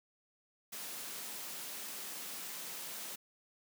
white high-pass noise, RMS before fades -44 dBFS, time 0.72-3.16 s, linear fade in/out 10 ms, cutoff 150 Hz, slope 48 dB/octave, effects none

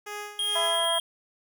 10% pulse tone with tremolo, 415.3 Hz, G#4, in tune, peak -25 dBFS, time 0.06-0.86 s, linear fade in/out 10 ms, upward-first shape sine, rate 2.3 Hz, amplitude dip 75%
square tone, 3239 Hz, G#7, 44 cents flat, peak -26 dBFS, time 0.39-1 s, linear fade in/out 2 ms
harmonic tone, 334.4 Hz, E4, 25 cents sharp, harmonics 2 / 3 / 4 / 5 / 6, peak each -28 / -30 / -38 / -38 / -42 dBFS, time 0.55-0.99 s, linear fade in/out 10 ms
effects none

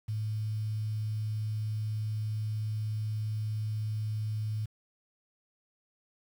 sine tone with quantisation, 107.9 Hz, A2, 33 cents flat, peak -30 dBFS, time 0.08-4.66 s, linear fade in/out 10 ms, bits 9, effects none

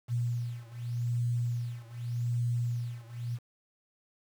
sine beating tone pair, 119.4 / 120.24 Hz, A#2 / B2, +42 / -46 cents, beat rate 0.84 Hz, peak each -32 / -33 dBFS, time 0.08-3.39 s, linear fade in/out 50 ms, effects 9-bit

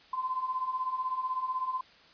sine beating tone pair, 1016 / 1032 Hz, B5 / C6, +49 / -24 cents, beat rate 16 Hz, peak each -36 / -31 dBFS, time 0.13-1.81 s, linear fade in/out 5 ms, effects white hiss -57 dBFS RMS until 2.13 s + resampled to 11025 Hz

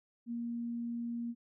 sine tone, 235.5 Hz, A#3, 18 cents sharp, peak -35 dBFS, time 0.26-1.35 s, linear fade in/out 50 ms, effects none

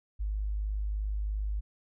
sine tone, 51.5 Hz, G#1, 14 cents flat, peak -29 dBFS, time 0.19-1.61 s, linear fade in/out 20 ms, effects none

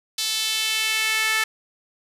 sawtooth tone with high-pass filter sweep, 438.7 Hz, A4, 5 cents flat, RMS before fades -23 dBFS, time 0.18-1.44 s, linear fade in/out 5 ms, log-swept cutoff 4000 to 1800 Hz, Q 2, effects resampled to 32000 Hz + 8-bit

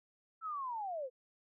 sine linear sweep, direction down, 1342 to 482.5 Hz, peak -37 dBFS, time 0.41-1.1 s, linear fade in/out 50 ms, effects none

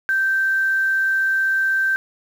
sine tone with quantisation, 1561 Hz, G6, 8 cents flat, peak -16 dBFS, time 0.09-1.96 s, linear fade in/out 0 ms, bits 7, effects none

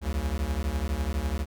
square beating tone pair, 64 / 76 Hz, C2 / D#2, -38 / -40 cents, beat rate 12 Hz, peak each -30 dBFS, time 0.01-1.46 s, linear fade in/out 50 ms, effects none

